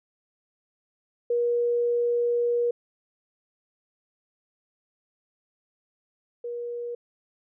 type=tone pair in turn; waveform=sine; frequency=477.7 / 477.7 Hz; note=A#4 / A#4; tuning=+42 / +42 cents; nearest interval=unison; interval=0 cents; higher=neither; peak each=-21 / -30 dBFS; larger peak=first; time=1.3-2.71 / 6.44-6.95 s; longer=first; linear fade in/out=5 ms; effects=none